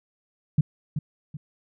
sine tone with echo, 150 Hz, D3, 37 cents sharp, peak -14 dBFS, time 0.58-0.61 s, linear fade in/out 5 ms, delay 380 ms, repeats 2, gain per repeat -9 dB, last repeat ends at 1.37 s, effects none

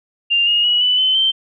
sine tone with pitch steps, 2794 / 2856 / 2919 / 2984 / 3050 / 3118 Hz, F7 / F7 / F#7 / F#7 / G7 / G7, 0 / +38 / -24 / +14 / -48 / -10 cents, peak -12 dBFS, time 0.3-1.32 s, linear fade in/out 20 ms, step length 170 ms, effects none

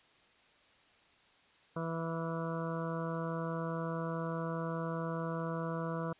harmonic tone with a mistuned harmonic, 164.81 Hz, E3, in tune, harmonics 1 / 2 / 3 / 4 / 6 / 7 / 8 / 9, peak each -37 / -44 / -41 / -44 / -45 / -46 / -48 / -50 dBFS, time 1.76-6.13 s, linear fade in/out 5 ms, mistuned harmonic 9, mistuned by -35 cents, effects white hiss -65 dBFS RMS until 6.19 s + resampled to 8000 Hz

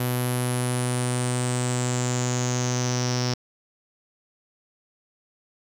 sawtooth tone with low-pass filter sweep, 124.3 Hz, B2, 12 cents sharp, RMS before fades -25 dBFS, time 0-3.34 s, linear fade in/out 5 ms, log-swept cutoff 12000 to 5400 Hz, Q 8.3, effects 8-bit

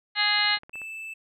harmonic tone, 415.3 Hz, G#4, in tune, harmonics 2 / 3 / 4 / 5 / 6 / 7 / 8 / 9 / 10, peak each -31 / -34 / -28 / -26 / -36 / -29 / -38 / -31 / -26 dBFS, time 0.15-0.59 s, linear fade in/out 50 ms
click train, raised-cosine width 0.5 ms, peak -31 dBFS, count 8, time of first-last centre 0.39-0.817 s, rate 16.4 Hz
triangle tone, 2637 Hz, E7, in tune, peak -33 dBFS, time 0.73-1.14 s, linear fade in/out 10 ms
effects none

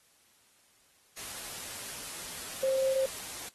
sine tone in noise, 531 Hz, C5, 25 cents sharp, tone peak -25 dBFS, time 2.63-3.06 s, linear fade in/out 5 ms, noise white, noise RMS -41 dBFS, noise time 1.17-3.49 s, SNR +13 dB, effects white hiss -65 dBFS RMS until 3.54 s + AAC 32 kbps

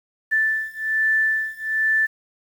sine beating tone pair, 1760 / 1761.2 Hz, A6 / A6, 0 / +1 cents, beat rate 1.2 Hz, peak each -22 / -21 dBFS, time 0.31-2.07 s, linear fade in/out 20 ms, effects 8-bit

